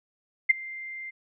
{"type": "tone with ADSR envelope", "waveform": "sine", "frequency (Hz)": 2093, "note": "C7", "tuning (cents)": 0, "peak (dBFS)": -12, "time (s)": [0.49, 1.11], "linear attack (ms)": 13, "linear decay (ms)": 15, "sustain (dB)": -23, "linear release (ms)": 18, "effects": []}